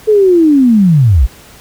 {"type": "linear sweep", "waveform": "sine", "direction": "down", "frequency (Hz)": [440, 49.61], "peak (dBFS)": -4, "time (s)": [0.07, 1.27], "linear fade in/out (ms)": 20, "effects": ["pink hiss -38 dBFS RMS until 1.6 s"]}